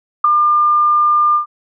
sine tone with ADSR envelope, 1200 Hz, D6, 37 cents sharp, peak -3 dBFS, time 0.24-1.46 s, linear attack 7 ms, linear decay 4 ms, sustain -6 dB, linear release 110 ms, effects none

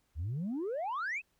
sine exponential sweep, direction up, 69.8 to 2697 Hz, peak -31 dBFS, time 0.15-1.22 s, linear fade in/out 50 ms, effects tanh soft clip ceiling -31 dBFS + pink hiss -75 dBFS RMS until 1.39 s

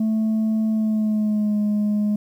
sine tone with pitch glide, 219.2 to 208.9 Hz, A3 to G#3, -6 to +10 cents, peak -15 dBFS, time 0-2.16 s, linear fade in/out 5 ms, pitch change -84 cents, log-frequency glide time 0.7-1.58 s, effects tanh soft clip ceiling -17 dBFS + 9-bit

